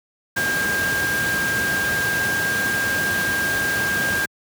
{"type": "tone in noise", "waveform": "sine", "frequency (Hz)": 1604, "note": "G6", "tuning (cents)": 39, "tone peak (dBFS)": -20, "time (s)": [0.36, 4.26], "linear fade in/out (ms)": 10, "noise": "pink", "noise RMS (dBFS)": -26, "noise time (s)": [0.36, 4.26], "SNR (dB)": 3, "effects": ["high-pass 100 Hz 12 dB/octave"]}